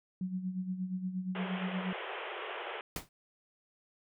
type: tone with tremolo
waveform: sine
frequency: 185 Hz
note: F#3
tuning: in tune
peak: -31 dBFS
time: 0.21-1.93 s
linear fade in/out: 2 ms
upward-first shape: sine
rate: 8.5 Hz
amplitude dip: 65%
type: band-pass noise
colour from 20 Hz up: pink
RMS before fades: -41 dBFS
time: 1.35-2.81 s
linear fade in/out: 2 ms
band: 360 to 3300 Hz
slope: 96 dB/octave
type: noise with exponential decay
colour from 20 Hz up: pink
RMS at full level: -33 dBFS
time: 2.96-3.09 s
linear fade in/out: 2 ms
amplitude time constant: 27 ms
effects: none